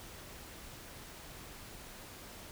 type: silence
effects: pink hiss -50 dBFS RMS until 2.51 s